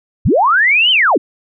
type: linear two-way sweep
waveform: sine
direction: up then down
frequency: 46.25 to 3136 to 192.1 Hz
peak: -8 dBFS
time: 0.25-1.18 s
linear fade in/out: 10 ms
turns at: 0.91 s
effects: none